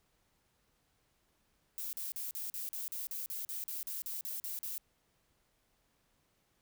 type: noise bursts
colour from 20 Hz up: violet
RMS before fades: -40 dBFS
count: 16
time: 1.78-4.78 s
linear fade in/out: 0 ms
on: 150 ms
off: 40 ms
effects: pink hiss -75 dBFS RMS until 6.61 s